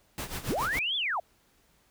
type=noise with tremolo; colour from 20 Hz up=pink; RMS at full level=-34 dBFS; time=0.18-0.79 s; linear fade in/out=0 ms; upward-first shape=sine; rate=7.2 Hz; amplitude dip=75%
type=linear two-way sweep; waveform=sine; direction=up then down; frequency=51.91 to 3520 to 592 Hz; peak=-27 dBFS; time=0.48-1.2 s; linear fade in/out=5 ms; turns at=0.96 s
effects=pink hiss -66 dBFS RMS until 1.9 s